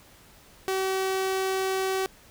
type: tone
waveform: sawtooth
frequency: 381.1 Hz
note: G4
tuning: 49 cents flat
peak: -21 dBFS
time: 0.68-2.06 s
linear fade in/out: 0 ms
effects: pink hiss -54 dBFS RMS until 2.3 s